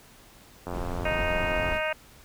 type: click train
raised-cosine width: 1 ms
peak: -20 dBFS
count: 94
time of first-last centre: 0.67-1.723 s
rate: 88.3 Hz
type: noise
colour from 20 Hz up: brown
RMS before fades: -33 dBFS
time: 0.7-1.81 s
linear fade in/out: 50 ms
type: harmonic tone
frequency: 311.1 Hz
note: D#4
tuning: in tune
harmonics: 2 / 3 / 4 / 5 / 6 / 7 / 8 / 9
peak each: -29 / -36 / -38 / -33 / -37 / -36 / -35 / -38 dBFS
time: 1.05-1.93 s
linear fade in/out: 5 ms
effects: pink hiss -53 dBFS RMS until 2.24 s